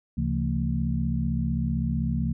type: tone cluster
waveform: sine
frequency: 70.7 / 135.5 / 171.3 / 226.9 Hz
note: C#2 / C#3 / F3 / A#3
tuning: +35 / -39 / -33 / -47 cents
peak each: -29 dBFS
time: 0.17-2.33 s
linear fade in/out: 10 ms
effects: none